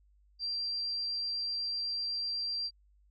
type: tone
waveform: sine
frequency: 4723 Hz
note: D8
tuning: 9 cents sharp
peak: -32 dBFS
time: 0.39-2.71 s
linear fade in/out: 50 ms
effects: added 50 Hz sine -62 dBFS peak until 3.1 s